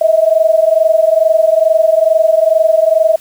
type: tone pair together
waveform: sine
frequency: 631.7 / 654 Hz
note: D#5 / E5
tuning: +26 / -14 cents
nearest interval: minor second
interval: 60 cents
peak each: -10 dBFS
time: 0.01-3.16 s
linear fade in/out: 5 ms
effects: white hiss -41 dBFS RMS until 3.2 s